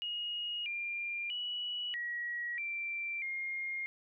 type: tone with pitch steps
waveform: sine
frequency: 2878 / 2392 / 2937 / 1912 / 2352 / 2130 Hz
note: F#7 / D7 / F#7 / A#6 / D7 / C7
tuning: -49 / +31 / -13 / +43 / +2 / +30 cents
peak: -35 dBFS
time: 0.02-3.86 s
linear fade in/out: 0 ms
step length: 640 ms
effects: none